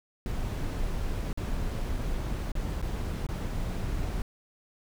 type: noise with dropouts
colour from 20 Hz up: brown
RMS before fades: -31 dBFS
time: 0.26-4.22 s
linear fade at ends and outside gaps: 1 ms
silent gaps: 1.33-1.374 / 2.518-2.553 / 2.817-2.825 / 3.267-3.288 s
effects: none